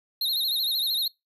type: tone with vibrato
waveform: square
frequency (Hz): 3962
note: B7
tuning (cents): +5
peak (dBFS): -24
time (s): 0.21-1.08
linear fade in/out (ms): 5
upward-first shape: sine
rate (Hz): 13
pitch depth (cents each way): 130
effects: noise-tail reverb RT60 0.2 s tail -25 dB re dry